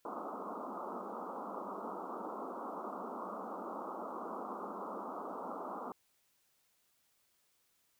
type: band-pass noise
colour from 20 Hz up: white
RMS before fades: -43 dBFS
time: 0.05-5.92 s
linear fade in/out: 2 ms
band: 190 to 1300 Hz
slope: 96 dB/octave
effects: white hiss -75 dBFS RMS until 7.99 s

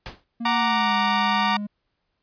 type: noise with exponential decay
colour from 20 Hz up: pink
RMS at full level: -30 dBFS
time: 0.06-0.24 s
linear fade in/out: 0 ms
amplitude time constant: 39 ms
type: tone with pitch glide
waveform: triangle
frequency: 233.1 to 206.5 Hz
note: A#3 to G#3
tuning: 0 to -10 cents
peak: -25 dBFS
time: 0.4-1.67 s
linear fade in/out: 10 ms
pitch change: -210 cents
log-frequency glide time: 0.57-0.94 s
type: chord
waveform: sawtooth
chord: Gb augmented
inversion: none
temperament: equal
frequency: 740 / 932.3 / 1174.7 Hz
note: Gb5 / Bb5 / D6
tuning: 0 / 0 / 0 cents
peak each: -23 / -18 / -21 dBFS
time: 0.45-1.57 s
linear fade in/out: 5 ms
effects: pink hiss -75 dBFS RMS until 2.22 s + resampled to 11025 Hz

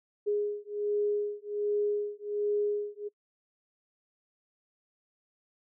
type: beating tone pair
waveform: sine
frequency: 413.5 / 414.8 Hz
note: G#4 / G#4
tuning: -8 / -2 cents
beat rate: 1.3 Hz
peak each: -31 dBFS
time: 0.26-3.09 s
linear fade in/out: 20 ms
effects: noise-tail reverb RT60 0.1 s tail -24 dB re dry

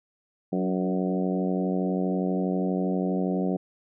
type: harmonic tone with a mistuned harmonic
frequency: 92.4 Hz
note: F#2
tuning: 2 cents flat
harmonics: 2 / 3 / 4 / 5 / 6 / 7 / 8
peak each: -26 / -30 / -32 / -34 / -36 / -37 / -38 dBFS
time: 0.52-3.57 s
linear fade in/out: 10 ms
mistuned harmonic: 3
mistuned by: +25 cents
effects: none

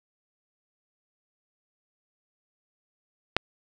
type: click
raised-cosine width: 0.3 ms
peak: -4 dBFS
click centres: 3.366 s
effects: none

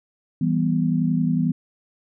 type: chord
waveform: sine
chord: E minor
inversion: none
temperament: equal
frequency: 164.81 / 196 / 246.9 Hz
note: E3 / G3 / B3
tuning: 0 / 0 / 0 cents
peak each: -21 / -25 / -22 dBFS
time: 0.41-1.52 s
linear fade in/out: 5 ms
effects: none

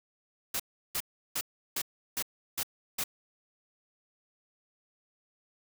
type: noise bursts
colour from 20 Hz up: white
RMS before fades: -32 dBFS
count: 7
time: 0.54-3.039 s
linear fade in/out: 5 ms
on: 57 ms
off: 350 ms
effects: none

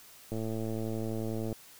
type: click train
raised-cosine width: 2 ms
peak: -23 dBFS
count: 135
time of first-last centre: 0.32-1.527 s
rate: 111 Hz
effects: white hiss -54 dBFS RMS until 1.79 s

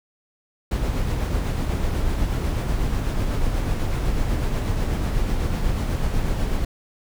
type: noise with tremolo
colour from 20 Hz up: brown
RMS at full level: -21 dBFS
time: 0.71-6.65 s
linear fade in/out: 5 ms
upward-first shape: sine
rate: 8.1 Hz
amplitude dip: 30%
effects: none

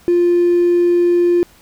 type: tone with hard clipping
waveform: triangle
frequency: 349.2 Hz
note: F4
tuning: in tune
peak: -10 dBFS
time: 0.08-1.43 s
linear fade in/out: 0 ms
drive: 3 dB
effects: pink hiss -48 dBFS RMS until 1.61 s

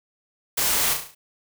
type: noise with echo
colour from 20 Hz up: white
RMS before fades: -23 dBFS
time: 0.57-0.94 s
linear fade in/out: 10 ms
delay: 35 ms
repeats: 6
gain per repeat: -5 dB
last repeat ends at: 1.15 s
effects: none

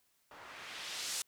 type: noise with low-pass filter sweep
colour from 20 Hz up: blue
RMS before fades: -43 dBFS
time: 0.31-1.22 s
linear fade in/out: 2 ms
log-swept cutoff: 950 to 8000 Hz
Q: 0.96
effects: white hiss -74 dBFS RMS until 1.27 s

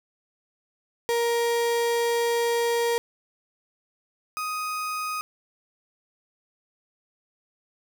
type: tone pair in turn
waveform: 35% pulse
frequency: 469.3 / 1250 Hz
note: A#4 / D#6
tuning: +12 / +8 cents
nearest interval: octave + perfect fourth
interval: 1696 cents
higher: second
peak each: -20 / -26 dBFS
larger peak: first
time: 1.09-2.98 / 4.37-5.21 s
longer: first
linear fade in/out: 0 ms
effects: none

